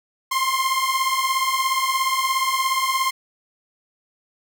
sawtooth beating tone pair, 1046.5 / 1063.5 Hz, C6 / C6, 0 / +28 cents, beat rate 17 Hz, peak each -19 / -18 dBFS, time 0.31-3.11 s, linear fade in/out 10 ms, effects none

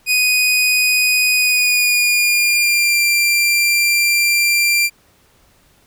sawtooth tone with pitch glide, 2489 to 2370 Hz, D#7 to D7, 0 to +15 cents, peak -9 dBFS, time 0.06-4.9 s, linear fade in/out 50 ms, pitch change -85 cents, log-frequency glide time 1.35-3.02 s, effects pink hiss -54 dBFS RMS until 5.86 s

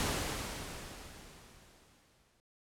pink noise with exponential decay, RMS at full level -32 dBFS, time 0-2.4 s, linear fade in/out 0 ms, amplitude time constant 520 ms, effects low-pass 11000 Hz 12 dB/octave

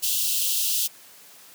white high-pass noise, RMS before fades -24 dBFS, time 0.02-0.88 s, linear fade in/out 20 ms, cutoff 2700 Hz, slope 96 dB/octave, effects white hiss -49 dBFS RMS until 1.54 s + high-pass 150 Hz 12 dB/octave

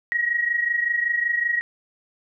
sine tone pair together, 1894.7 / 1920 Hz, A#6 / B6, +28 / -49 cents, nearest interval unison, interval 23 cents, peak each -21 / -26 dBFS, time 0.12-1.61 s, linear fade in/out 0 ms, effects none

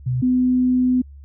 sine tone pair in turn, 126.2 / 252.4 Hz, B2 / B3, +38 / +38 cents, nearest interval octave, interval 1200 cents, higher second, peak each -18 / -14 dBFS, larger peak second, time 0.06-0.22 / 0.22-1.02 s, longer second, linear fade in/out 10 ms, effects added 70 Hz sine -38 dBFS peak until 1.24 s

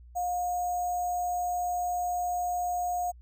sine tone with sample-and-hold, 713 Hz, F5, 36 cents sharp, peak -27 dBFS, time 0.15-3.12 s, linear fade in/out 20 ms, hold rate 7350 Hz, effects added 60 Hz sine -48 dBFS peak until 3.21 s

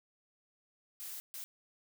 blue noise bursts at uneven times, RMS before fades -44 dBFS, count 2, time 1-1.2 / 1.34-1.44 s, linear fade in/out 0 ms, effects none

